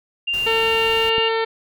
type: tone with pitch glide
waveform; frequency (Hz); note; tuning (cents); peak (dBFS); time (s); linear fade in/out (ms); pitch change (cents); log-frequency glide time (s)
sine; 2790 to 2808; F7 to F7; -2 to +9; -19; 0.27-1.29; 10; +11; 0.85-1.15
type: noise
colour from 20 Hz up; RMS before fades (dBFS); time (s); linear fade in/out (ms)
pink; -36; 0.33-1.1; 10
type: harmonic tone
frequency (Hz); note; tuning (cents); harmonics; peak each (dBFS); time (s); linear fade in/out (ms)
450; A4; +39; 1 / 2 / 3 / 4 / 5 / 6 / 7 / 8 / 9 / 10; -20 / -25 / -29 / -29 / -30 / -38 / -35 / -36 / -38 / -41; 0.46-1.45; 10
type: click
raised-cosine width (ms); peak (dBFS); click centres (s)
3; -18; 1.182
effects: none